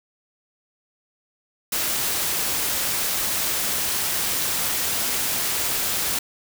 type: noise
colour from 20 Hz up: white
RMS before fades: -24 dBFS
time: 1.72-6.19 s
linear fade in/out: 5 ms
effects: none